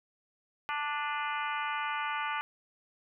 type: harmonic tone with a mistuned harmonic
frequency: 293.7 Hz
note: D4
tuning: in tune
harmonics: 3 / 4 / 5 / 6 / 7 / 8 / 9 / 10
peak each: -36 / -36 / -38 / -44 / -41 / -42 / -49 / -45 dBFS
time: 0.69-2.41 s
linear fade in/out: 0 ms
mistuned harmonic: 8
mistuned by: +55 cents
effects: none